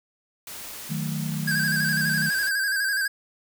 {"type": "noise", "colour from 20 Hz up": "white", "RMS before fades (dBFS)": -38, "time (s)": [0.47, 2.49], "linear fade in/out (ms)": 2}
{"type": "chord", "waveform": "sine", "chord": "D# diminished", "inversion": "none", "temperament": "equal", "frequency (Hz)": [155.56, 185, 220], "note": ["D#3", "F#3", "A3"], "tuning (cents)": [0, 0, 0], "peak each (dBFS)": [-28, -33, -32], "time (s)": [0.89, 2.3], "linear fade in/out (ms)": 20}
{"type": "tone with vibrato", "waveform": "square", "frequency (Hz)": 1600, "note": "G6", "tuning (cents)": 35, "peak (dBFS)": -23, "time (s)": [1.47, 3.08], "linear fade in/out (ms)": 10, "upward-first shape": "square", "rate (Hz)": 12, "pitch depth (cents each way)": 49}
{"effects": []}